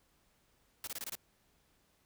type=noise bursts; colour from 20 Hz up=white; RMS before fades=-41 dBFS; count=6; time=0.84-1.153 s; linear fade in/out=2 ms; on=33 ms; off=23 ms; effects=pink hiss -72 dBFS RMS until 2.05 s